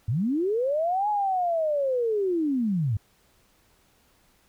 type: linear two-way sweep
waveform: sine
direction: up then down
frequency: 94.8 to 849 to 94.8 Hz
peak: -22 dBFS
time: 0.08-2.97 s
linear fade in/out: 5 ms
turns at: 1.09 s
effects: pink hiss -63 dBFS RMS until 4.48 s